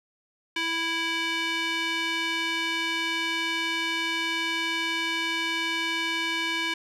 square tone with band-pass filter, 329.6 Hz, E4, in tune, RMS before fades -28 dBFS, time 0.56-6.74 s, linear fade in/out 5 ms, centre 2600 Hz, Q 1.9, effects none

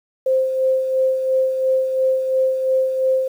sine tone with tremolo, 523.3 Hz, C5, in tune, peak -13 dBFS, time 0.26-3.28 s, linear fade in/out 5 ms, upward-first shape sine, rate 2.9 Hz, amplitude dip 50%, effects 8-bit

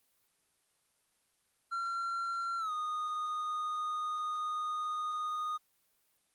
triangle tone with pitch glide, 1369 to 1233.8 Hz, F6 to D#6, -35 to -15 cents, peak -31 dBFS, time 1.71-5.58 s, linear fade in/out 20 ms, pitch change -180 cents, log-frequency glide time 2.58-2.72 s, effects white hiss -74 dBFS RMS until 6.34 s + Opus 32 kbps

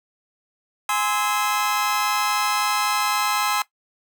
sawtooth chord, Ab augmented, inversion none, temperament just, 830.6 / 1038.3 / 1297.8 Hz, Ab5 / C6 / E6, 0 / -14 / -27 cents, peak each -21 dBFS, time 0.89-3.62 s, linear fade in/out 2 ms, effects noise-tail reverb RT60 0.1 s tail -17 dB re dry

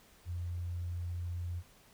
sine tone, 87.31 Hz, F2, in tune, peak -35 dBFS, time 0.25-1.63 s, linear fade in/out 50 ms, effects pink hiss -62 dBFS RMS until 1.93 s

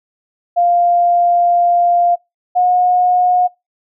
sine tone pair in turn, 698.5 / 722.7 Hz, F5 / F#5, 0 / -41 cents, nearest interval minor second, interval 59 cents, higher second, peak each -9 dBFS, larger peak neither, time 0.56-2.16 / 2.55-3.48 s, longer first, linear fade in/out 20 ms, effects noise-tail reverb RT60 0.2 s tail -23 dB re dry

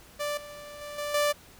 sawtooth tone with level steps, 587.3 Hz, D5, in tune, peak -25 / -38 / -34 / -27 / -19 dBFS, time 0.19-1.33 s, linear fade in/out 20 ms, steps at 0.37 / 0.81 / 0.98 / 1.14 s, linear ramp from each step 5 ms, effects pink hiss -53 dBFS RMS until 1.59 s

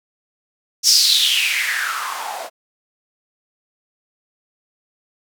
blue noise with band-pass filter sweep, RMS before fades -18 dBFS, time 0.83-2.5 s, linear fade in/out 50 ms, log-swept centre 5800 to 630 Hz, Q 6.3, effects none

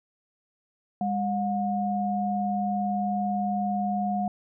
sine tone pair together, 202.2 / 720.1 Hz, G#3 / F#5, -46 / -47 cents, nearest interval octave + minor seventh, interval 2199 cents, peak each -27 dBFS, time 1.01-4.28 s, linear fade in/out 2 ms, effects none

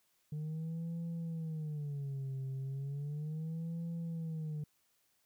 sine tone with vibrato, 149.7 Hz, D3, 33 cents sharp, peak -34 dBFS, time 0.32-4.64 s, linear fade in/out 5 ms, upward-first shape sine, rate 0.35 Hz, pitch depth 200 cents each way, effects tanh soft clip ceiling -36 dBFS + white hiss -75 dBFS RMS until 5.25 s

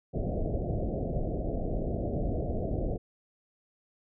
pink low-pass noise, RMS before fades -31 dBFS, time 0.13-2.98 s, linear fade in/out 20 ms, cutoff 710 Hz, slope 96 dB/octave, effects none

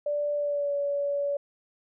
sine tone with pitch glide, 585 to 569.3 Hz, D5 to C#5, -7 to +46 cents, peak -25 dBFS, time 0.06-1.37 s, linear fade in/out 5 ms, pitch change -47 cents, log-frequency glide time 0.35-0.74 s, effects none

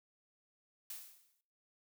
blue noise with exponential decay, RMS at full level -43 dBFS, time 0.9-1.41 s, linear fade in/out 2 ms, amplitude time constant 110 ms, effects noise-tail reverb RT60 0.6 s tail -21 dB re dry

